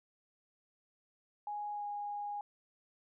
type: tone with pitch glide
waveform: sine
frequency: 830 to 822.4 Hz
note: G#5 to G#5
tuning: -1 to -17 cents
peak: -37 dBFS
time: 1.47-2.41 s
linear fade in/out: 2 ms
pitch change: -16 cents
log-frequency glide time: 1.73-1.84 s
effects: none